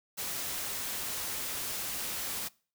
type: noise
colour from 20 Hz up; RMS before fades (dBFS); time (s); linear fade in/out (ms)
white; -36; 0.17-2.49; 20
effects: noise-tail reverb RT60 0.4 s tail -23 dB re dry